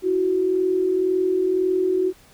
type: tone pair together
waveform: sine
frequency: 329.6 / 371.5 Hz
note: E4 / F#4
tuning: 0 / +7 cents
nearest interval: major second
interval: 207 cents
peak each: -26 / -18 dBFS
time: 0.02-2.13 s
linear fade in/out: 50 ms
effects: pink hiss -52 dBFS RMS until 2.33 s